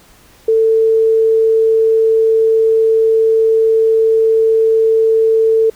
sine tone, 445.9 Hz, A4, 23 cents sharp, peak -8 dBFS, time 0.48-5.7 s, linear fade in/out 5 ms, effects pink hiss -46 dBFS RMS until 5.75 s

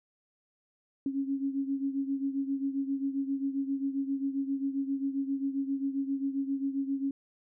sine beating tone pair, 272.7 / 280.2 Hz, C#4 / C#4, -28 / +19 cents, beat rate 7.5 Hz, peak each -30 / -35 dBFS, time 1.06-7.11 s, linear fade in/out 2 ms, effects none

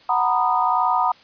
sine chord, B major seventh, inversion second, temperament just, 740.8 / 926 / 987.8 / 1234.7 Hz, F#5 / A#5 / B5 / D#6, +2 / -12 / 0 / -14 cents, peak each -22 dBFS, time 0.09-1.12 s, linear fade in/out 5 ms, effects white hiss -50 dBFS RMS until 1.23 s + resampled to 11025 Hz

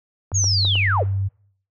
clicks, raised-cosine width 1 ms, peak -20 dBFS, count 4, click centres 0.318 / 0.442 / 0.651 / 0.755 s
sine tone, 97.5 Hz, G2, 9 cents flat, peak -19 dBFS, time 0.32-1.29 s, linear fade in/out 20 ms
sine linear sweep, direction down, 6800 to 319.3 Hz, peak -18 dBFS, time 0.34-1.04 s, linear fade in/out 20 ms
effects noise-tail reverb RT60 0.6 s tail -25 dB re dry

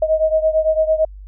sine beating tone pair, 628 / 636.9 Hz, D#5 / D#5, +16 / +40 cents, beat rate 8.9 Hz, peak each -15 / -18 dBFS, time 0.02-1.05 s, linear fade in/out 5 ms, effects added 49 Hz sine -33 dBFS peak until 1.27 s

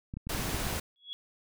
clicks, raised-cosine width 5 ms, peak -25 dBFS, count 9, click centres 0.139 / 0.17 / 0.27 / 0.349 / 0.396 / 0.488 / 0.546 / 0.668 / 0.729 s
pink noise, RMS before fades -34 dBFS, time 0.29-0.8 s, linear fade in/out 5 ms
sine tone with exponential growth, 3352 Hz, G#7, 15 cents sharp, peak -33 dBFS, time 0.96-1.13 s, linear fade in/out 0 ms, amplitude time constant 35 ms
effects none

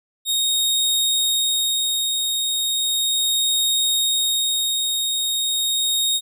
sawtooth tone with tremolo, 3729 Hz, A#7, in tune, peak -14 dBFS, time 0.25-6.21 s, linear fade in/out 50 ms, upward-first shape sine, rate 0.36 Hz, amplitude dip 30%, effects none

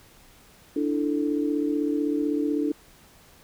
sine chord, D suspended second, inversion none, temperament equal, 293.7 / 329.6 / 440 Hz, D4 / E4 / A4, 0 / 0 / 0 cents, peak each -24 / -29 / -30 dBFS, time 0.76-2.72 s, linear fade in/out 5 ms, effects pink hiss -54 dBFS RMS until 3.43 s

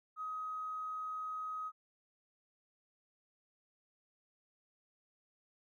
triangle tone with tanh clipping, 1262 Hz, D#6, 24 cents sharp, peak -38 dBFS, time 0.16-1.72 s, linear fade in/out 50 ms, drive 3 dB, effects none

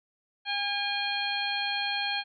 harmonic tone with a mistuned harmonic, 810 Hz, G#5, 43 cents flat, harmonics 1 / 2 / 3 / 4 / 5, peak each -34 / -34 / -34 / -34 / -34 dBFS, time 0.45-2.24 s, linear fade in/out 50 ms, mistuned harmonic 5, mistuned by +73 cents, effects none

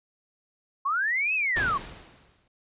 sine linear two-way sweep, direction up then down, 1050 to 2637 to 1050 Hz, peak -23 dBFS, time 0.85-1.78 s, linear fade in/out 10 ms, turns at 1.34 s
pink noise with exponential decay, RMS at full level -29 dBFS, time 1.56-2.48 s, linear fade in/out 5 ms, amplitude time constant 200 ms
effects resampled to 8000 Hz

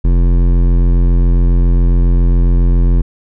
sine tone with hard clipping, 43.65 Hz, F1, in tune, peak -9 dBFS, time 0.04-3.02 s, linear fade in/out 10 ms, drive 14 dB, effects none

